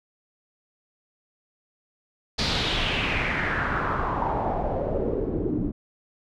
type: noise with low-pass filter sweep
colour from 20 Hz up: pink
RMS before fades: -26 dBFS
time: 2.38-5.72 s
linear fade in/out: 10 ms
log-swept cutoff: 4600 to 280 Hz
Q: 3.7
effects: none